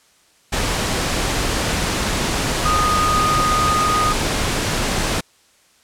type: tone in noise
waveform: sine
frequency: 1237 Hz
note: D#6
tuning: 10 cents flat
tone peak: -16 dBFS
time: 2.65-4.13 s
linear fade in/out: 10 ms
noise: pink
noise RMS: -20 dBFS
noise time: 0.52-5.21 s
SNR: +1 dB
effects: white hiss -55 dBFS RMS until 5.83 s + low-pass 9000 Hz 12 dB/octave